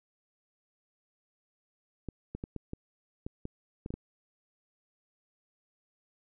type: clicks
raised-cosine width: 3 ms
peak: -24 dBFS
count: 10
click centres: 2.087 / 2.35 / 2.439 / 2.563 / 2.734 / 3.265 / 3.454 / 3.861 / 3.905 / 3.94 s
effects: none